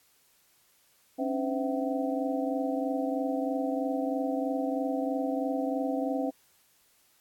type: tone cluster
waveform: sine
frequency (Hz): 271 / 294.1 / 511 / 662 / 762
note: C#4 / D4 / C5 / E5 / G5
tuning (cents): -39 / +3 / -41 / +7 / -49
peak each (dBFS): -30 / -37 / -34 / -35 / -37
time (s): 1.18-6.31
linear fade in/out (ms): 20
effects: white hiss -65 dBFS RMS until 7.2 s + AAC 64 kbps